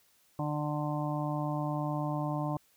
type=harmonic tone; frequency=149.1 Hz; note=D3; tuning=27 cents sharp; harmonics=1 / 2 / 4 / 5 / 6 / 7; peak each=-33 / -36 / -39 / -40 / -41 / -41 dBFS; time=0.39-2.57 s; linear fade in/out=2 ms; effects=white hiss -67 dBFS RMS until 2.76 s